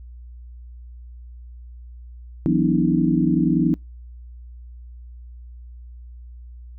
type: tone cluster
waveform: sine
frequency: 163.5 / 184.2 / 245.5 / 288.6 / 319.3 Hz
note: E3 / F#3 / B3 / D4 / D#4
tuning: -14 / -7 / -10 / -30 / +45 cents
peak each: -22 dBFS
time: 2.46-3.74 s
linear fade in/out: 0 ms
effects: noise-tail reverb RT60 0.2 s tail -25 dB re dry + added 60 Hz sine -37 dBFS peak until 6.78 s